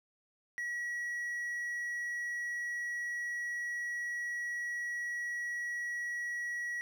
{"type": "tone", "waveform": "triangle", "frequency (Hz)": 1922, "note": "B6", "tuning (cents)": -48, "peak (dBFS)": -33, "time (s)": [0.58, 6.81], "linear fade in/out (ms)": 0, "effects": []}